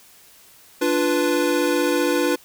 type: chord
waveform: square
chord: B diminished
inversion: first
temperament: equal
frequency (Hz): 293.7 / 349.2 / 493.9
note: D4 / F4 / B4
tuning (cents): 0 / 0 / 0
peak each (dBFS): -23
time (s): 0.81-2.36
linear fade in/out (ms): 10
effects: white hiss -50 dBFS RMS until 2.44 s